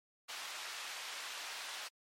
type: band-pass noise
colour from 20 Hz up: white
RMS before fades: -45 dBFS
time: 0.28-1.89 s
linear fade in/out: 20 ms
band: 770 to 4400 Hz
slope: 12 dB/octave
effects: MP3 64 kbps